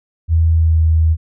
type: tone with pitch glide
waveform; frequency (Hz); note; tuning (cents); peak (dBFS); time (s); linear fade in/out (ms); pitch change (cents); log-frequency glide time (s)
sine; 81.7 to 80.25; E2 to E2; -15 to -46; -9; 0.28-1.17; 50; -31; 0.5-0.81
effects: none